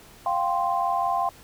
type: chord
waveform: sine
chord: F suspended second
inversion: none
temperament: equal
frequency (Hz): 698.5 / 784 / 1046.5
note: F5 / G5 / C6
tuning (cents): 0 / 0 / 0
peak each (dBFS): -26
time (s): 0.26-1.29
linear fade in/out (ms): 2
effects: pink hiss -50 dBFS RMS until 1.43 s